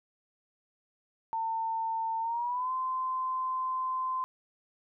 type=tone with pitch glide; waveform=sine; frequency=900 to 1033.8 Hz; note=A5 to C6; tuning=+39 to -21 cents; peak=-29 dBFS; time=1.33-4.24 s; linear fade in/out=0 ms; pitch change=+240 cents; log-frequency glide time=2.2-2.72 s; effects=none